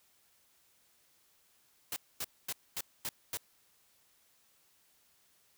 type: noise bursts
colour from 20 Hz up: white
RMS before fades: -37 dBFS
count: 6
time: 1.92-3.372 s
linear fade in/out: 2 ms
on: 42 ms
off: 240 ms
effects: white hiss -69 dBFS RMS until 5.57 s